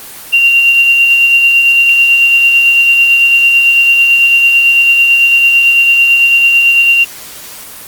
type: tone with tremolo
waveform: sine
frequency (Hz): 2767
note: F7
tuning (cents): -17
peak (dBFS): -3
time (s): 0.32-7.05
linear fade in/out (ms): 20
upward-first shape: sine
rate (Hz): 9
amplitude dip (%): 30
effects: white hiss -29 dBFS RMS until 7.87 s + Opus 24 kbps